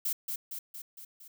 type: noise with echo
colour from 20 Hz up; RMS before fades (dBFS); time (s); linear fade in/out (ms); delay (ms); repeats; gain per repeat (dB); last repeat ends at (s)
violet; -31; 0.05-0.13; 5; 230; 5; -4; 1.28
effects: none